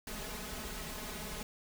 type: noise with comb filter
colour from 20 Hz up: pink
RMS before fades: -42 dBFS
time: 0.07-1.43 s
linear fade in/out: 2 ms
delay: 4.7 ms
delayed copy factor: +0.95
effects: none